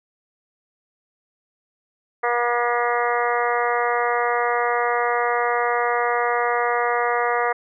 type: harmonic tone with a mistuned harmonic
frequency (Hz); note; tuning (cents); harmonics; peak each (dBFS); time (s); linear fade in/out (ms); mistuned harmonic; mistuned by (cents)
240; B3; -49; 2 / 3 / 4 / 5 / 6 / 7 / 8 / 9; -24 / -24 / -27 / -25 / -31 / -31 / -28 / -34; 2.23-7.53; 10; 9; -38
effects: none